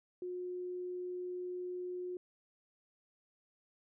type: tone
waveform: sine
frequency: 360.6 Hz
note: F#4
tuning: 45 cents flat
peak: -38 dBFS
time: 0.22-2.17 s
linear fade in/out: 2 ms
effects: none